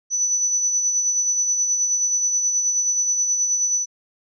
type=tone with tremolo; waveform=sine; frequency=5970 Hz; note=F#8; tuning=15 cents sharp; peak=-16 dBFS; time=0.1-3.86 s; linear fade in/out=50 ms; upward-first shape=sine; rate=9.4 Hz; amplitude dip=40%; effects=none